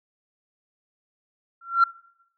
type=tone with exponential growth; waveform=sine; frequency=1367 Hz; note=F6; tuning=37 cents flat; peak=-9 dBFS; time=1.61-1.84 s; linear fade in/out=5 ms; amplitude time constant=48 ms; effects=noise-tail reverb RT60 0.8 s tail -23 dB re dry + tanh soft clip ceiling -9 dBFS